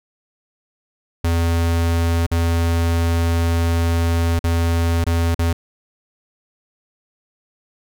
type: tone with dropouts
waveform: square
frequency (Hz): 84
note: E2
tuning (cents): +33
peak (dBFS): -16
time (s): 1.24-5.53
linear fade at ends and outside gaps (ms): 5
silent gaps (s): 2.265-2.314 / 4.392-4.44 / 5.042-5.065 / 5.347-5.39
effects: none